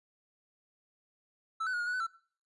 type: tone with pitch steps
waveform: triangle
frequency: 1317 / 1507 / 1444 / 1429 / 1468 / 1504 / 1342 Hz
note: E6 / F#6 / F#6 / F6 / F#6 / F#6 / E6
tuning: -2 / +31 / -43 / +39 / -14 / +28 / +31 cents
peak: -29 dBFS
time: 1.6-2.069 s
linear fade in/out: 10 ms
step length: 67 ms
effects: noise-tail reverb RT60 0.5 s tail -22 dB re dry + resampled to 24000 Hz